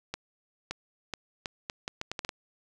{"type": "accelerating click train", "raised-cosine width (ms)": 0.2, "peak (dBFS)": -16, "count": 11, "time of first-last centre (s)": [0.14, 2.292], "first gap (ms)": 570, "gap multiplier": 0.75, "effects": []}